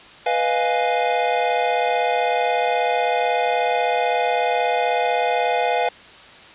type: chord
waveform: square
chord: F half-diminished seventh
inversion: second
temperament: equal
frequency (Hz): 493.9 / 622.3 / 698.5 / 830.6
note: Cb5 / Eb5 / F5 / Ab5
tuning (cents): 0 / 0 / 0 / 0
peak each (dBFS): -24 / -28 / -22 / -24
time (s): 0.26-5.89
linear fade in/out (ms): 5
effects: white hiss -43 dBFS RMS until 6.54 s + resampled to 8000 Hz